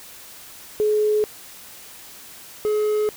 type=tone pair in turn; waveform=sine / triangle; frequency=424.2 / 424.2 Hz; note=G#4 / G#4; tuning=+37 / +37 cents; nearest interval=unison; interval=0 cents; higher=neither; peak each=-16 dBFS; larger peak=neither; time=0.8-1.24 / 2.65-3.09 s; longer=neither; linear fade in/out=0 ms; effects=white hiss -42 dBFS RMS until 3.16 s